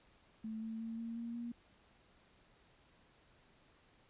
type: tone with pitch steps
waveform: sine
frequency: 220 / 223.2 / 226.4 / 229.7 / 233.1 / 236.5 Hz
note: A3 / A3 / A3 / A#3 / A#3 / A#3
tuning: 0 / +25 / +50 / -25 / 0 / +25 cents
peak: -40 dBFS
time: 0.44-1.52 s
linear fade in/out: 5 ms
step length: 180 ms
effects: pink hiss -68 dBFS RMS until 4.09 s + resampled to 8000 Hz